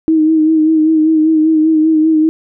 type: tone with vibrato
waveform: sine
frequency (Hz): 315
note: D#4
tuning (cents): +21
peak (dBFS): -7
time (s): 0.08-2.29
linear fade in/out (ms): 0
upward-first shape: sine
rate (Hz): 5.1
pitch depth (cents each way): 36
effects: none